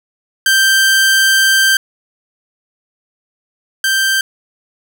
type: tone pair in turn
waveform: sawtooth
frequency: 1568 / 1568 Hz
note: G6 / G6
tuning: 0 / 0 cents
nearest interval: unison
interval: 0 cents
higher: neither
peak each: -5 / -8 dBFS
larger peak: first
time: 0.46-1.77 / 3.84-4.21 s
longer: first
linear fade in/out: 2 ms
effects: none